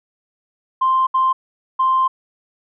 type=tone bursts at uneven times; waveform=sine; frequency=1046.5 Hz; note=C6; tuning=in tune; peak=-12 dBFS; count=3; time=0.81-1.07 / 1.14-1.33 / 1.79-2.08 s; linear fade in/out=10 ms; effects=tanh soft clip ceiling -8 dBFS